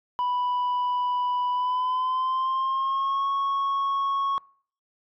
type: tone with pitch glide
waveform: sine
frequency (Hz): 987.8 to 1102.4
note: B5 to C#6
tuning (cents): 0 to -10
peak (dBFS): -20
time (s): 0.19-4.38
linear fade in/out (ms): 0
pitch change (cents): +190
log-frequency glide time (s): 1.51-3.28
effects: noise-tail reverb RT60 0.5 s tail -26 dB re dry + tanh soft clip ceiling -22 dBFS